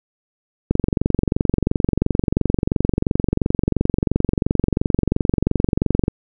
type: click train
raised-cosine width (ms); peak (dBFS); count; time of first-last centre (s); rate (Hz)
3; -3; 124; 0.71-6.081; 22.9
effects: none